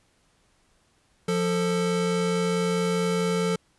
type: tone pair together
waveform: square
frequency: 176.2 / 444 Hz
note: F3 / A4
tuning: +16 / +16 cents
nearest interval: octave + major third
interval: 1600 cents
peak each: -26 dBFS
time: 1.28-3.56 s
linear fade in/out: 5 ms
effects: pink hiss -65 dBFS RMS until 3.78 s + resampled to 24000 Hz